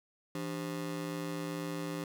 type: ring-modulated tone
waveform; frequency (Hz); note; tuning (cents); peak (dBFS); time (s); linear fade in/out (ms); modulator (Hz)
30% pulse; 230; A#3; -23; -30; 0.35-2.04; 2; 63.9
effects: none